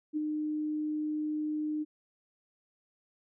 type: tone with ADSR envelope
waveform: sine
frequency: 304.4 Hz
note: D#4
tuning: 38 cents flat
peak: -27 dBFS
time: 0.13-1.85 s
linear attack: 38 ms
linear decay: 17 ms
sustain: -3 dB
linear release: 30 ms
effects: none